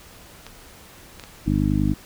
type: clicks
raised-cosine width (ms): 0.2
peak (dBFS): -20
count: 3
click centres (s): 0.466 / 1.197 / 1.238
type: harmonic tone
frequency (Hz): 50.4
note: G1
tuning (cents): +49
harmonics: 1 / 2 / 3 / 4 / 5 / 6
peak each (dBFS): -25 / -25 / -25 / -25 / -25 / -25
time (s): 1.46-1.94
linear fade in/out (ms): 10
effects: pink hiss -46 dBFS RMS until 2.05 s